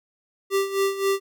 square tone with tremolo, 392 Hz, G4, in tune, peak -19 dBFS, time 0.5-1.2 s, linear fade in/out 50 ms, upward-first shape sine, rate 3.8 Hz, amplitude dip 75%, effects none

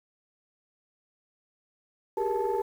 sine tone cluster, 387.6 / 408.7 / 471.7 / 876 Hz, G4 / G#4 / A#4 / A5, -20 / -28 / +20 / -8 cents, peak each -30 dBFS, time 2.17-2.62 s, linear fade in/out 5 ms, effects tanh soft clip ceiling -19 dBFS + 9-bit

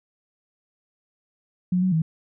sine tone with pitch steps, 181 / 185.9 / 160.5 Hz, F#3 / F#3 / E3, -38 / +8 / -46 cents, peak -18 dBFS, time 1.72-2.02 s, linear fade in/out 5 ms, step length 100 ms, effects none

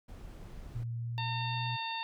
brown noise, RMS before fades -46 dBFS, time 0.08-0.84 s, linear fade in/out 10 ms
sine tone with pitch glide, 116.8 to 121.34 Hz, A#2 to B2, +4 to -30 cents, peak -34 dBFS, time 0.74-1.77 s, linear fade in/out 20 ms, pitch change +66 cents, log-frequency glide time 0.99-1.57 s
harmonic tone, 908 Hz, A#5, 46 cents flat, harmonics 1 / 2 / 3 / 4 / 5, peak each -37 / -45 / -41 / -41 / -47 dBFS, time 1.18-2.03 s, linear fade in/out 0 ms
effects none

